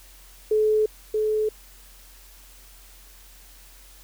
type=tone with echo; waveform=sine; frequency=430.1 Hz; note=A4; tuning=39 cents flat; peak=-17 dBFS; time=0.51-0.86 s; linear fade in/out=5 ms; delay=630 ms; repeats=1; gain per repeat=-3 dB; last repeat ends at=1.49 s; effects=added 44 Hz sine -49 dBFS peak until 4.03 s + white hiss -51 dBFS RMS until 4.03 s